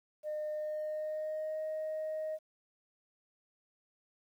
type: tone with pitch glide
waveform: sine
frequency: 608 to 624.4 Hz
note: D#5 to D#5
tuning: -40 to +6 cents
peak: -33 dBFS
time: 0.23-2.39 s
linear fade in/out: 50 ms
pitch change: +46 cents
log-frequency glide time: 0.51-1.59 s
effects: tanh soft clip ceiling -32 dBFS + 11-bit